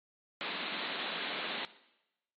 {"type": "band-pass noise", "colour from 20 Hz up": "white", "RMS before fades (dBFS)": -38, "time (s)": [0.41, 1.65], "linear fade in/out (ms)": 0, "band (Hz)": [170, 4100], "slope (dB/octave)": 96, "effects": ["noise-tail reverb RT60 0.9 s tail -17 dB re dry", "MP3 32 kbps"]}